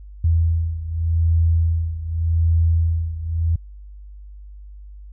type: beating tone pair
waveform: sine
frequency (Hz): 82.41 / 83.26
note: E2 / E2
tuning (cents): 0 / +18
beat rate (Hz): 0.85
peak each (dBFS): -17 / -21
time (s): 0.24-3.56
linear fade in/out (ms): 5
effects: added 50 Hz sine -36 dBFS peak until 5.12 s